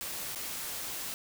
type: noise with dropouts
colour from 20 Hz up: white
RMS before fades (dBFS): -38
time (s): 0.01-1.14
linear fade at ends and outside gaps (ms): 0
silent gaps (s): 0.349-0.358
effects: none